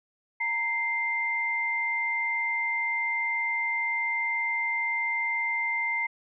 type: tone pair together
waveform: sine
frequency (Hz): 928 / 2093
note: A#5 / C7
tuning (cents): -8 / 0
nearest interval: octave + major second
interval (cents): 1408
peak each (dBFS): -33 / -26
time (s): 0.4-6.07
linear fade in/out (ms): 10
effects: none